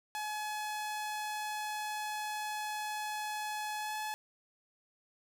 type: tone with pitch glide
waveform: sawtooth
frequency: 849 to 856.4 Hz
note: G#5 to A5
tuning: +38 to -47 cents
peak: -32 dBFS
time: 0.15-4.14 s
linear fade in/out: 0 ms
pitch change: +15 cents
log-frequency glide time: 3.78-3.95 s
effects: none